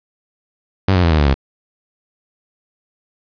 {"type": "tone with pitch steps", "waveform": "sawtooth", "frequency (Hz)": [96.1, 89.66, 83.66, 78.06, 72.83, 67.95], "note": ["G2", "F2", "E2", "D#2", "D2", "C#2"], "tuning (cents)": [-34, 46, 26, 6, -14, -34], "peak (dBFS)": -7, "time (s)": [0.88, 1.342], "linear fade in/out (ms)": 5, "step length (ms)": 77, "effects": ["resampled to 11025 Hz", "7-bit"]}